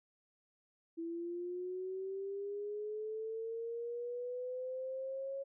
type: linear sweep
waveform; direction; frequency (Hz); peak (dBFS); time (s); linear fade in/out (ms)
sine; up; 329.6 to 550; -38; 0.97-5.44; 20
effects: none